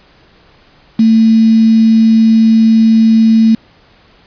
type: tone with quantisation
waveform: sine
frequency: 223.5 Hz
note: A3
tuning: 27 cents sharp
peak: -4 dBFS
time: 0.99-3.55 s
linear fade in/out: 5 ms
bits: 4
effects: pink hiss -46 dBFS RMS until 4.26 s + resampled to 11025 Hz